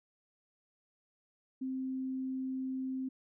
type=tone; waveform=sine; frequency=261.6 Hz; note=C4; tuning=in tune; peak=-34 dBFS; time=1.61-3.09 s; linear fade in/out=10 ms; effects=none